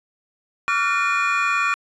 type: tone cluster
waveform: triangle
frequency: 1142 / 1384 / 1463 / 1817 / 2431 Hz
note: D6 / F6 / F#6 / A#6 / D#7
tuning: -49 / -16 / -20 / -45 / -41 cents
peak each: -21 / -22 / -27 / -27 / -21 dBFS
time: 0.68-1.74 s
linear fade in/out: 0 ms
effects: resampled to 22050 Hz